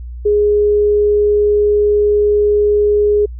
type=tone; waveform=sine; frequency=415.3 Hz; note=G#4; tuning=in tune; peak=-9 dBFS; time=0.25-3.26 s; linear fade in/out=10 ms; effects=added 60 Hz sine -25 dBFS peak until 3.39 s